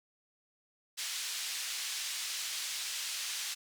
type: band-pass noise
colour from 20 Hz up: pink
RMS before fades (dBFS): -38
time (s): 0.97-3.55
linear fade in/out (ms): 20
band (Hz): 3000 to 8500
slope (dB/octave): 12
effects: none